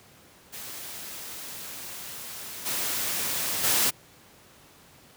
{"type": "noise with level steps", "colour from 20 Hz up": "white", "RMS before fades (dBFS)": [-39, -29, -23], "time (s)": [0.52, 3.91], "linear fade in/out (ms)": 20, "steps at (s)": [2.65, 3.63], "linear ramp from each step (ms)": 20, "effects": ["pink hiss -54 dBFS RMS until 5.16 s", "high-pass 80 Hz 12 dB/octave"]}